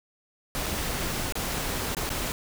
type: noise with dropouts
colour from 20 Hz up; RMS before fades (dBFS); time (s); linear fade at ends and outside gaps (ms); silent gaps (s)
pink; -30; 0.55-2.32; 0; 0.66-0.664 / 1.323-1.354 / 1.948-1.968 / 2.092-2.102
effects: none